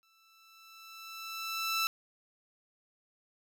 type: tone with exponential growth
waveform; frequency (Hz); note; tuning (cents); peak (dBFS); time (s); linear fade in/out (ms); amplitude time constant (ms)
15% pulse; 1326; E6; +10; -21; 0.03-1.87; 0; 400
effects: none